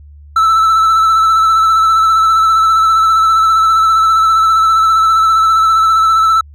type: tone with vibrato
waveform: triangle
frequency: 1318.5 Hz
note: E6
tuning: in tune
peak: -5 dBFS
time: 0.36-6.41 s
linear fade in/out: 5 ms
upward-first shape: sine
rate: 15 Hz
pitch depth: 26 cents each way
effects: added 73 Hz sine -34 dBFS peak until 6.54 s